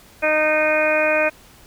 harmonic tone, 308 Hz, D#4, 17 cents flat, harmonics 1 / 2 / 3 / 4 / 5 / 6 / 7 / 8, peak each -29 / -18 / -29 / -29 / -24 / -30 / -28 / -21 dBFS, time 0.22-1.3 s, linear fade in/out 20 ms, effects pink hiss -48 dBFS RMS until 1.66 s

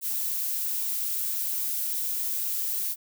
violet noise, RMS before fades -29 dBFS, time 0.01-2.96 s, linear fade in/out 50 ms, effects none

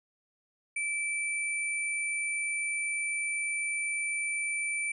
sine tone pair together, 2322 / 9034 Hz, D7 / C#9, -20 / +32 cents, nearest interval 2 octaves, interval 2352 cents, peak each -30 / -37 dBFS, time 0.76-4.92 s, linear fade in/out 5 ms, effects none

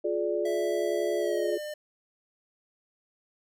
sine chord, D diminished, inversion first, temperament just, 352.4 / 422.9 / 587.3 Hz, F4 / Ab4 / D5, +16 / +31 / 0 cents, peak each -30 dBFS, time 0.04-1.58 s, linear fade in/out 10 ms
square tone with pitch glide, 659.3 to 601.1 Hz, E5 to D5, 0 to +40 cents, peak -35 dBFS, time 0.45-1.74 s, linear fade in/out 5 ms, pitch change -160 cents, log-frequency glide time 1.18-1.58 s
effects none

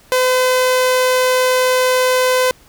sawtooth tone, 509 Hz, C5, 48 cents flat, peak -8 dBFS, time 0.12-2.51 s, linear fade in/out 0 ms, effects pink hiss -48 dBFS RMS until 2.68 s

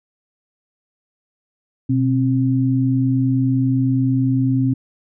sine tone pair together, 125.25 / 265.4 Hz, B2 / C4, +25 / +25 cents, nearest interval octave + minor second, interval 1300 cents, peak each -17 dBFS, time 1.89-4.74 s, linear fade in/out 10 ms, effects none

